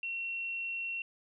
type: tone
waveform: sine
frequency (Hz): 2725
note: F7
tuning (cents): -43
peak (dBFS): -34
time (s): 0.03-1.02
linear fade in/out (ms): 2
effects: none